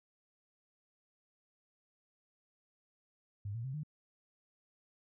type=tone with pitch steps; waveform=sine; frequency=101.5 / 115.92 / 132.39 / 151.2 Hz; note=G#2 / A#2 / C3 / D#3; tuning=-39 / -9 / +21 / -49 cents; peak=-37 dBFS; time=3.45-3.834 s; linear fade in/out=5 ms; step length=96 ms; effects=none